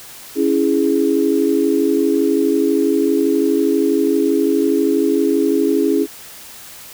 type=chord; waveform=sine; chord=C# minor; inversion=none; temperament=equal; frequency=277.2 / 329.6 / 415.3 Hz; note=C#4 / E4 / G#4; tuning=0 / 0 / 0 cents; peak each=-17 dBFS; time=0.35-6.07 s; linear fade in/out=50 ms; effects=white hiss -37 dBFS RMS until 6.93 s